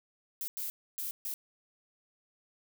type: noise bursts at uneven times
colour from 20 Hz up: violet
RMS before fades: -37 dBFS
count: 4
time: 0.41-0.48 / 0.57-0.7 / 0.98-1.11 / 1.25-1.34 s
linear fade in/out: 0 ms
effects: none